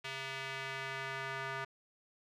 square tone with band-pass filter sweep, 134.4 Hz, C3, 47 cents sharp, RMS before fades -41 dBFS, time 0.04-1.65 s, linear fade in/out 10 ms, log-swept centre 2600 to 1500 Hz, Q 1.5, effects none

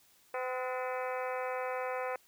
harmonic tone with a mistuned harmonic, 254.9 Hz, C4, 45 cents flat, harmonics 2 / 3 / 4 / 5 / 6 / 7 / 8 / 9 / 10, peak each -36 / -40 / -42 / -44 / -46 / -47 / -48 / -49 / -50 dBFS, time 0.34-2.16 s, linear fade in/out 2 ms, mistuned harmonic 6, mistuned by -73 cents, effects white hiss -65 dBFS RMS until 2.27 s

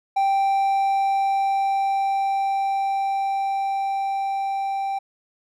triangle tone with level ramp, 784 Hz, G5, in tune, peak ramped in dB -15 to -21 dBFS, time 0.16-4.99 s, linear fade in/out 10 ms, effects none

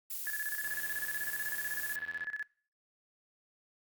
violet noise, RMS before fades -39 dBFS, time 0.1-1.96 s, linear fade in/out 5 ms
sine tone with tremolo, 1710 Hz, A6, 50 cents flat, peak -33 dBFS, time 0.27-2.43 s, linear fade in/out 0 ms, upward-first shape square, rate 16 Hz, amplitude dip 75%
click train, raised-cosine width 0.3 ms, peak -36 dBFS, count 134, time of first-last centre 0.64-2.244 s, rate 82.9 Hz
effects noise-tail reverb RT60 0.5 s tail -24 dB re dry + Opus 48 kbps

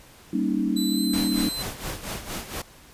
sine chord, Eb dominant seventh, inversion first, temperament equal with one note detuned, 196 / 233.1 / 278.8 / 311.1 Hz, G3 / Bb3 / Db4 / Eb4, 0 / 0 / +10 / 0 cents, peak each -27 dBFS, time 0.33-1.49 s, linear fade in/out 5 ms
sawtooth tone with pitch glide, 3987 to 4052 Hz, B7 to B7, +16 to +44 cents, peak -26 dBFS, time 0.76-1.63 s, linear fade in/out 10 ms, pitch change +28 cents, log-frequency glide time 0.87-1 s
pink noise with tremolo, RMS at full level -31 dBFS, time 1.13-2.62 s, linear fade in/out 5 ms, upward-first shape sine, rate 4.3 Hz, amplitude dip 70%
effects pink hiss -50 dBFS RMS until 2.93 s + resampled to 32000 Hz

